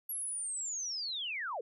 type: linear sweep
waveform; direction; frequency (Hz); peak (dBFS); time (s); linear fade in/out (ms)
sine; down; 11490 to 408.1; -35; 0.09-1.61; 5
effects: none